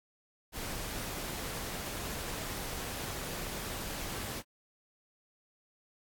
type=noise; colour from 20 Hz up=pink; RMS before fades=-39 dBFS; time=0.52-4.43 s; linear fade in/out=50 ms; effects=AAC 64 kbps